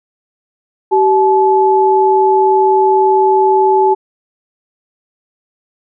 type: tone pair together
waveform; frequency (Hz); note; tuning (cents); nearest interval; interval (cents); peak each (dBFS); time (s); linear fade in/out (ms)
sine; 383.9 / 861.8; G4 / A5; -36 / -36; octave + major second; 1400; -10; 0.91-3.95; 20
effects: none